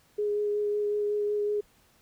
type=tone with vibrato; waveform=sine; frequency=415.3 Hz; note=G#4; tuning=in tune; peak=-25 dBFS; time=0.18-1.61 s; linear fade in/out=10 ms; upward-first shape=sine; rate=5.4 Hz; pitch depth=11 cents each way; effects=pink hiss -63 dBFS RMS until 2.01 s